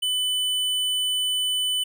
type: tone with hard clipping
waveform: triangle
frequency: 3000 Hz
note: F#7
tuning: 23 cents sharp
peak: -23 dBFS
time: 0.02-1.84 s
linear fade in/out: 10 ms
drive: 15 dB
effects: none